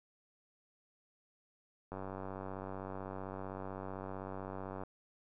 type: click train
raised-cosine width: 1 ms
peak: -29 dBFS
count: 280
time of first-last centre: 1.92-4.835 s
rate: 95.7 Hz
effects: none